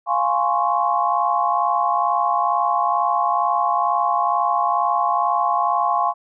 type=chord; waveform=sine; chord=Db major seventh; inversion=first; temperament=equal; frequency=698.5 / 830.6 / 1046.5 / 1108.7 Hz; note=F5 / Ab5 / C6 / Db6; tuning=0 / 0 / 0 / 0 cents; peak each=-22 dBFS; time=0.06-6.14 s; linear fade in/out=50 ms; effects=none